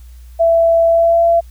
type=tone with pitch glide; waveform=sine; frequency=666 to 676.1 Hz; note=E5 to E5; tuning=+18 to +44 cents; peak=-8 dBFS; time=0.39-1.41 s; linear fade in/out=20 ms; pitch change=+26 cents; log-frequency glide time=0.87-1.23 s; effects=added 60 Hz sine -34 dBFS peak until 1.5 s + white hiss -53 dBFS RMS until 1.5 s